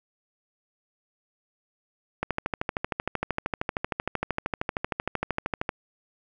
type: click train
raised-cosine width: 0.5 ms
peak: -11 dBFS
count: 46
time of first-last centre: 2.23-5.692 s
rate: 13 Hz
effects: none